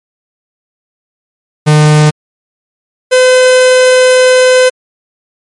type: tone pair in turn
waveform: 45% pulse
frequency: 151.5 / 509.6 Hz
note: D#3 / C5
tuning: -46 / -46 cents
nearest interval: octave + major sixth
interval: 2100 cents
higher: second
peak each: -3 dBFS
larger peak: neither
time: 1.66-2.11 / 3.11-4.7 s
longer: second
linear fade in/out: 20 ms
effects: MP3 48 kbps